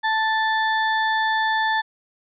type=harmonic tone; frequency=880 Hz; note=A5; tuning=in tune; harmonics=1 / 2 / 4 / 5; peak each=-21 / -22 / -31 / -40 dBFS; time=0.03-1.82 s; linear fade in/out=20 ms; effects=none